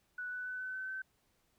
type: tone with pitch steps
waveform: sine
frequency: 1480 / 1491.2 / 1502.4 / 1513.7 / 1525.1 / 1536.6 Hz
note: F#6 / F#6 / F#6 / F#6 / G6 / G6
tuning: 0 / +13 / +26 / +39 / -48 / -35 cents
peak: -38 dBFS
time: 0.18-1.02 s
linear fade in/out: 5 ms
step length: 140 ms
effects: pink hiss -75 dBFS RMS until 1.58 s